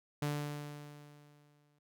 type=tone with exponential decay; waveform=sawtooth; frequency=146.83 Hz; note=D3; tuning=in tune; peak=-28 dBFS; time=0.22-1.79 s; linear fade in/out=5 ms; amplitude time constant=340 ms; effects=none